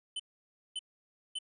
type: tone bursts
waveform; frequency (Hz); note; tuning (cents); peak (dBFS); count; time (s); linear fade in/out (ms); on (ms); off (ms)
square; 3036; F#7; +44; -35; 3; 0.16-1.388; 5; 36; 560
effects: resampled to 24000 Hz